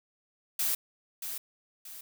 blue noise with echo, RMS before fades -29 dBFS, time 0.59-0.75 s, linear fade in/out 5 ms, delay 630 ms, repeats 2, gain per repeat -8 dB, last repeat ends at 2.01 s, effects none

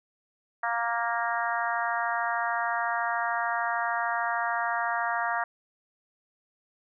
harmonic tone, 233.5 Hz, A#3, 3 cents sharp, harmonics 3 / 4 / 5 / 6 / 7 / 8, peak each -31 / -32 / -33 / -34 / -34 / -35 dBFS, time 0.63-5.44 s, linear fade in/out 5 ms, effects none

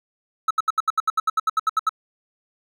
triangle tone bursts, 1300 Hz, E6, 24 cents flat, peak -14 dBFS, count 15, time 0.48-1.893 s, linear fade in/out 5 ms, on 27 ms, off 72 ms, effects none

